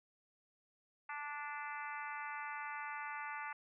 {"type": "harmonic tone", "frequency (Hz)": 292.6, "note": "D4", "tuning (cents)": -6, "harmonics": [3, 4, 5, 6, 7, 8, 9], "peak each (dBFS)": [-46, -48, -48, -51, -49, -55, -55], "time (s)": [1.09, 3.53], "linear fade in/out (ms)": 5, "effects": []}